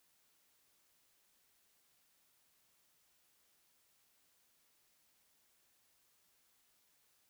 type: silence
effects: white hiss -74 dBFS RMS until 7.29 s